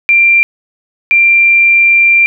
sine tone pair in turn, 2371 / 2371 Hz, D7 / D7, +16 / +16 cents, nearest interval unison, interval 0 cents, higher neither, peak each -4 dBFS, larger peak neither, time 0.09-0.43 / 1.11-2.26 s, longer second, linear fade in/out 0 ms, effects none

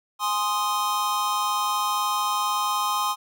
square chord, Ab major, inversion none, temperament equal, 830.6 / 1046.5 / 1244.5 Hz, Ab5 / C6 / Eb6, 0 / 0 / 0 cents, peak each -30 / -26 / -28 dBFS, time 0.19-3.16 s, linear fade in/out 50 ms, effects none

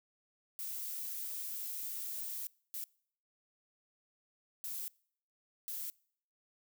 violet noise bursts at uneven times, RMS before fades -41 dBFS, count 4, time 0.59-2.47 / 2.74-2.84 / 4.64-4.88 / 5.68-5.9 s, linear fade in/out 0 ms, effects noise-tail reverb RT60 0.6 s tail -25 dB re dry

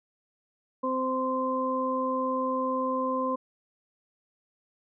harmonic tone, 259.7 Hz, C4, 13 cents flat, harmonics 1 / 2 / 4, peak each -31 / -30 / -29 dBFS, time 0.83-3.36 s, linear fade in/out 10 ms, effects none

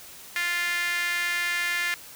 sawtooth tone with high-pass filter, 349.2 Hz, F4, in tune, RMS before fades -27 dBFS, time 0.36-1.94 s, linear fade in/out 0 ms, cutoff 1900 Hz, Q 4.5, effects white hiss -45 dBFS RMS until 2.15 s

